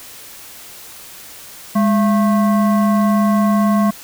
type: tone with frequency modulation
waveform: sine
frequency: 206.3 Hz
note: G#3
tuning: 11 cents flat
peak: -11 dBFS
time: 1.75-3.91 s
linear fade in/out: 10 ms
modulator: 882 Hz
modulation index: 0.68
effects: white hiss -37 dBFS RMS until 4.03 s